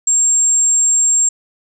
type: tone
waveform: sine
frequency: 7459 Hz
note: A#8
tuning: in tune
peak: -10 dBFS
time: 0.07-1.29 s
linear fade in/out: 5 ms
effects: none